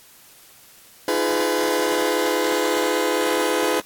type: chord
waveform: sawtooth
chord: F half-diminished seventh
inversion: third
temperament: just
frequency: 314.3 / 349.2 / 419.1 / 502.9 Hz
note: Eb4 / F4 / Ab4 / Cb5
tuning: +18 / 0 / +16 / +31 cents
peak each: -22 / -22 / -20 / -19 dBFS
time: 1.08-3.8 s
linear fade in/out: 2 ms
effects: white hiss -49 dBFS RMS until 3.85 s + AAC 64 kbps